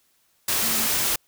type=tone in noise; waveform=sine; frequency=224.9 Hz; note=A3; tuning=38 cents sharp; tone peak=-34 dBFS; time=0.63-0.87 s; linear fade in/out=5 ms; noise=white; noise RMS=-23 dBFS; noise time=0.48-1.16 s; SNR=-14 dB; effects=white hiss -65 dBFS RMS until 1.27 s